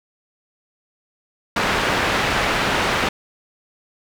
white low-pass noise, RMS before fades -20 dBFS, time 1.56-3.09 s, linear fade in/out 5 ms, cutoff 2100 Hz, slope 12 dB/octave, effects none

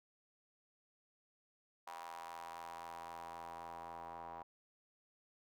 sawtooth ring-modulated tone, 83.8 Hz, E2, 29 cents sharp, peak -40 dBFS, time 1.87-4.43 s, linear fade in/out 5 ms, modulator 880 Hz, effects none

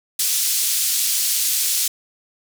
white band-pass noise, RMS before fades -20 dBFS, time 0.19-1.88 s, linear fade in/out 5 ms, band 4000 to 13000 Hz, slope 12 dB/octave, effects none

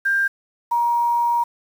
sine tone pair in turn, 1592 / 946.6 Hz, G6 / A#5, +26 / +26 cents, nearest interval major sixth, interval 900 cents, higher first, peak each -16 dBFS, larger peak neither, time 0.05-0.28 / 0.71-1.44 s, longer second, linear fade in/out 10 ms, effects 7-bit

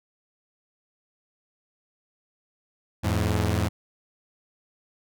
sawtooth tone pair together, 85 / 106.6 Hz, F2 / G#2, -46 / +46 cents, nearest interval major third, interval 392 cents, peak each -21 dBFS, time 3.03-3.69 s, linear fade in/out 20 ms, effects none

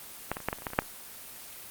clicks, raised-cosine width 0.5 ms, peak -13 / -20 / -26 / -11 / -16 / -30 / -28 / -15 / -30 / -21 / -6 / -30 dBFS, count 12, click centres 0.316 / 0.369 / 0.403 / 0.486 / 0.529 / 0.586 / 0.621 / 0.668 / 0.703 / 0.734 / 0.789 / 0.821 s, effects white hiss -45 dBFS RMS until 1.7 s + Opus 24 kbps

